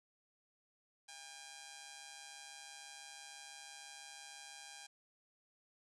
5% pulse tone with amplitude modulation, 806 Hz, G5, 48 cents sharp, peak -36 dBFS, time 1.08-4.87 s, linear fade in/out 10 ms, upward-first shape sine, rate 146 Hz, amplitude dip 60%, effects resampled to 22050 Hz

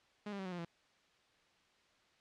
sawtooth tone with pitch steps, 207.7 / 199.24 / 191.12 / 183.34 / 175.87 / 168.7 Hz, G#3 / G3 / G3 / F#3 / F3 / E3, 0 / +28 / -44 / -16 / +12 / +40 cents, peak -37 dBFS, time 0.26-0.65 s, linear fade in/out 5 ms, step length 65 ms, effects white hiss -70 dBFS RMS until 2.2 s + low-pass 4000 Hz 12 dB/octave

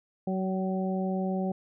harmonic tone with a mistuned harmonic, 188.1 Hz, F#3, 29 cents sharp, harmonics 1 / 2 / 3 / 4, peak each -28 / -35 / -36 / -37 dBFS, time 0.27-1.52 s, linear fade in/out 5 ms, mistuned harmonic 4, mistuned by +16 cents, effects none

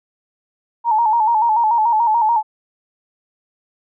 sine tone with vibrato, 900 Hz, A5, 39 cents sharp, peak -12 dBFS, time 0.84-2.43 s, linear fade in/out 50 ms, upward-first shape square, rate 6.9 Hz, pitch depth 72 cents each way, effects none

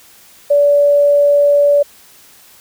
sine tone, 576 Hz, D5, 34 cents flat, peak -7 dBFS, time 0.5-1.83 s, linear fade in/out 10 ms, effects white hiss -44 dBFS RMS until 2.6 s

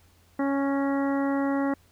harmonic tone with a mistuned harmonic, 277.2 Hz, C#4, in tune, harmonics 1 / 2 / 3 / 4 / 5 / 6 / 7, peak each -24 / -31 / -34 / -37 / -39 / -44 / -40 dBFS, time 0.39-1.74 s, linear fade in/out 5 ms, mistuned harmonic 7, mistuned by -16 cents, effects added 86 Hz sine -59 dBFS peak until 1.91 s + pink hiss -62 dBFS RMS until 1.91 s

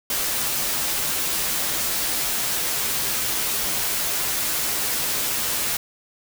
white noise with comb filter, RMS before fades -24 dBFS, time 0.1-5.77 s, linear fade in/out 2 ms, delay 11 ms, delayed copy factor -0.5, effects none

